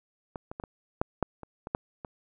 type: clicks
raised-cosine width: 1 ms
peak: -22 / -24 / -22 / -23 / -11 / -11 / -27 / -23 / -12 / -24 dBFS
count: 10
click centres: 0.358 / 0.515 / 0.599 / 0.638 / 1.015 / 1.227 / 1.433 / 1.671 / 1.749 / 2.048 s
effects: none